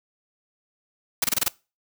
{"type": "noise bursts", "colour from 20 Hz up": "white", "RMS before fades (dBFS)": -21, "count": 6, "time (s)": [1.22, 1.483], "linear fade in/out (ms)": 5, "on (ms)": 23, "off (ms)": 25, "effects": ["noise-tail reverb RT60 0.3 s tail -23 dB re dry"]}